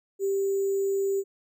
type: tone with sample-and-hold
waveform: sine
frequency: 392 Hz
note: G4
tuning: in tune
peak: -23 dBFS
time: 0.19-1.24 s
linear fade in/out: 50 ms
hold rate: 7350 Hz
effects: none